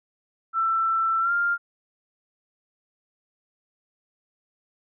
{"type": "tone with pitch glide", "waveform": "sine", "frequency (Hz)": [1335, 1398.9], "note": ["E6", "F6"], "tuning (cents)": [22, 2], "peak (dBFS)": -20, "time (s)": [0.53, 1.58], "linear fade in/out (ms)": 50, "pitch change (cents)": 80, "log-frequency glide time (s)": [1.2, 1.32], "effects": []}